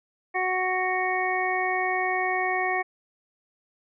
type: harmonic tone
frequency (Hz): 370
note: F#4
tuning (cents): 0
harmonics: 1 / 2 / 3 / 5 / 6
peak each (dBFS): -31 / -27 / -33 / -29 / -30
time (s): 0.34-2.83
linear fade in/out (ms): 20
effects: none